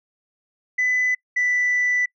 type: tone pair in turn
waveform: sine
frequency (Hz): 2002 / 1980.1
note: B6 / B6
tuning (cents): +23 / +4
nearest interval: unison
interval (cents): 19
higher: first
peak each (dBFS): -16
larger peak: neither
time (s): 0.78-1.15 / 1.36-2.06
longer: second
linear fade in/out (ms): 10
effects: noise-tail reverb RT60 0.1 s tail -26 dB re dry + tanh soft clip ceiling -15 dBFS